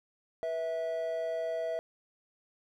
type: tone pair together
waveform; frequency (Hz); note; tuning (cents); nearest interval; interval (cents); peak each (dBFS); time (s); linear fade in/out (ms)
triangle; 488.2 / 653; B4 / E5; -20 / -17; perfect fourth; 503; -36 / -30; 0.43-1.79; 0
effects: none